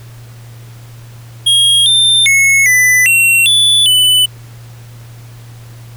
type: tone with pitch steps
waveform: square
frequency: 3268 / 3585 / 2188 / 1998 / 2727 / 3466 / 2995 Hz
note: G#7 / A7 / C#7 / B6 / F7 / A7 / F#7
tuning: -29 / +32 / -23 / +20 / -42 / -27 / +20 cents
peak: -7 dBFS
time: 1.46-4.26 s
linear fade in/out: 10 ms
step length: 400 ms
effects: added 117 Hz sine -31 dBFS peak until 5.96 s + pink hiss -42 dBFS RMS until 5.96 s